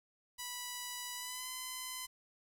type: tone with pitch glide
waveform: 5% pulse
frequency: 983 to 1020 Hz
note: B5 to C6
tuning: -8 to -44 cents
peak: -29 dBFS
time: 0.38-2.07 s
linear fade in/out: 20 ms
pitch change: +64 cents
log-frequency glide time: 1.15-1.48 s
effects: 10-bit